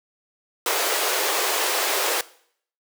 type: high-pass noise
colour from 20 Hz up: pink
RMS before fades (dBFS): -23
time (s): 0.66-2.21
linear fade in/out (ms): 2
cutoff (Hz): 370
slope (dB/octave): 48
effects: noise-tail reverb RT60 0.6 s tail -19 dB re dry